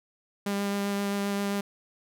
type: tone with vibrato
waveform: sawtooth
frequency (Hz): 200.7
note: G3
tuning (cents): +41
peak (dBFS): -23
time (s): 0.46-1.61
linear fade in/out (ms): 5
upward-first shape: sine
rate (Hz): 7.6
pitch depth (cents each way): 10
effects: none